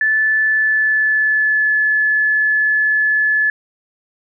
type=tone with pitch glide; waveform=sine; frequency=1745 to 1722 Hz; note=A6 to A6; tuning=-15 to -38 cents; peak=-12 dBFS; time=0.01-3.5 s; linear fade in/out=2 ms; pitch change=-23 cents; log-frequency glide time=0.46-1.71 s; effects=none